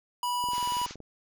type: tone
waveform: square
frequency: 979 Hz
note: B5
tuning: 15 cents flat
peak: -28 dBFS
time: 0.23-0.86 s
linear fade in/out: 2 ms
type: click train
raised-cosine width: 2 ms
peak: -31 dBFS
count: 13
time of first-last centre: 0.44-1.003 s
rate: 21.3 Hz
type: band-pass noise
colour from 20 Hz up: white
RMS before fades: -44 dBFS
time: 0.5-0.96 s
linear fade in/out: 50 ms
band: 800 to 6900 Hz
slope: 96 dB/octave
effects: none